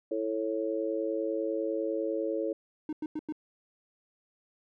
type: harmonic tone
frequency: 110 Hz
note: A2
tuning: in tune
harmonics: 3 / 4 / 5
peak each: -33 / -33 / -33 dBFS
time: 0.11-2.53 s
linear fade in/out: 5 ms
type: tone bursts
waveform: triangle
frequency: 307 Hz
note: D#4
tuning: 23 cents flat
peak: -29 dBFS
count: 4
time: 2.89-3.324 s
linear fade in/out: 2 ms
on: 38 ms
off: 94 ms
effects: none